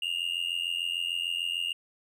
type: tone with amplitude modulation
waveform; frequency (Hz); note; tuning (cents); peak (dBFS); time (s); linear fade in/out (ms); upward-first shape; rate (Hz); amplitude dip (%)
triangle; 2825; F7; +19; -23; 0.02-1.73; 5; sine; 86.7; 90
effects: none